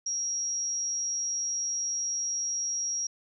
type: tone with amplitude modulation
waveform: sine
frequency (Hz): 5650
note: F8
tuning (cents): +19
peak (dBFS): -26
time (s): 0.06-3.07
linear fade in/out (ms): 5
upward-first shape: sine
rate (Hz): 196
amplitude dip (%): 45
effects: none